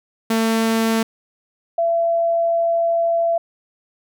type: tone pair in turn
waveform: sawtooth / sine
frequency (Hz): 224.7 / 673.3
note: A3 / E5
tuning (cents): +37 / +36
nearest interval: octave + perfect fifth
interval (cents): 1899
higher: second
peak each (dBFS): -12 / -15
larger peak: first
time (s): 0.3-1.03 / 1.78-3.38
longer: second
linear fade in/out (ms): 5
effects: none